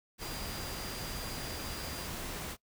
sine tone in noise, 4800 Hz, D8, 37 cents sharp, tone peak -46 dBFS, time 0.19-2.09 s, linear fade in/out 50 ms, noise pink, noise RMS -40 dBFS, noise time 0.18-2.57 s, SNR -9 dB, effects noise-tail reverb RT60 0.1 s tail -21 dB re dry

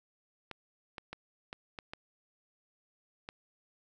clicks, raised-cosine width 0.3 ms, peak -25 dBFS, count 7, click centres 0.513 / 0.982 / 1.13 / 1.529 / 1.788 / 1.935 / 3.289 s, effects none

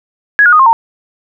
sine tone with pitch steps, 1670 / 1437.1 / 1236.7 / 1064.3 / 915.8 Hz, G#6 / F6 / D#6 / C6 / A#5, +9 / +49 / -11 / +29 / -31 cents, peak -3 dBFS, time 0.39-0.73 s, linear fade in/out 0 ms, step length 68 ms, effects none

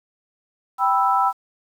sine chord, E minor, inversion first, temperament equal, 784 / 987.8 / 1318.5 Hz, G5 / B5 / E6, 0 / 0 / 0 cents, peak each -20 dBFS, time 0.78-1.33 s, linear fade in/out 50 ms, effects 8-bit

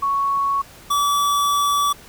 sine / square tone pair in turn, 1111 / 1150.2 Hz, C#6 / D6, +4 / -36 cents, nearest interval minor second, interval 60 cents, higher second, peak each -17 dBFS, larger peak neither, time 0.02-0.62 / 0.9-1.93 s, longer second, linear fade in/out 10 ms, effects pink hiss -44 dBFS RMS until 2.08 s

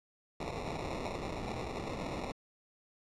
blue noise with sample-and-hold, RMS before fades -39 dBFS, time 0.4-2.32 s, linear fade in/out 5 ms, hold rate 1575 Hz, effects low-pass 6000 Hz 12 dB/octave

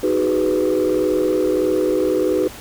sine chord, G# minor seventh, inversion second, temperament just, 311.5 / 373.8 / 415.3 / 498.4 Hz, D#4 / F#4 / G#4 / B4, +2 / +18 / 0 / +16 cents, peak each -20 / -18 / -22 / -19 dBFS, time 0.03-2.48 s, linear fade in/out 5 ms, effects tanh soft clip ceiling -10 dBFS + pink hiss -37 dBFS RMS until 2.6 s

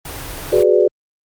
pink band-stop noise, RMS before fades -29 dBFS, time 0.05-0.63 s, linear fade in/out 5 ms, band 180 to 260 Hz, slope 96 dB/octave
sine chord, G# half-diminished seventh, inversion third, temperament equal, 370 / 415.3 / 493.9 / 587.3 Hz, F#4 / G#4 / B4 / D5, 0 / 0 / 0 / 0 cents, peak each -14 / -14 / -16 / -17 dBFS, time 0.52-0.88 s, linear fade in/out 10 ms
effects Opus 24 kbps

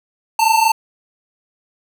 square tone pair together, 880 / 905.3 Hz, A5 / A5, 0 / +49 cents, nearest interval unison, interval 49 cents, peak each -15 dBFS, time 0.39-0.72 s, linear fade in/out 5 ms, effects none

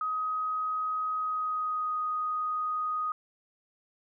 sine tone with pitch glide, 1260 to 1245.5 Hz, D#6 to D#6, +21 to +1 cents, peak -28 dBFS, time 0.01-3.12 s, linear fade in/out 2 ms, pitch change -20 cents, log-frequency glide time 1.17-1.98 s, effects none

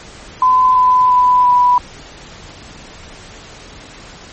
sine tone with pitch steps, 1016 / 1006.1 / 996.2 / 986.5 Hz, B5 / B5 / B5 / B5, +49 / +32 / +15 / -2 cents, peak -7 dBFS, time 0.42-1.78 s, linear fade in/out 2 ms, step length 340 ms, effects pink hiss -36 dBFS RMS until 4.32 s + MP3 32 kbps

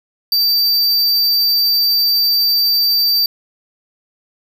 square tone, 4652 Hz, D8, 17 cents flat, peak -12 dBFS, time 0.32-3.26 s, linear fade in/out 2 ms, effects 7-bit

